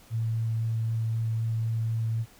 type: tone with vibrato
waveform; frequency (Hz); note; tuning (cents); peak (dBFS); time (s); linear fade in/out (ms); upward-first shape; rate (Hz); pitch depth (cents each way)
sine; 112.9; A2; +45; -25; 0.1-2.26; 50; sine; 3.9; 8
effects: pink hiss -55 dBFS RMS until 2.39 s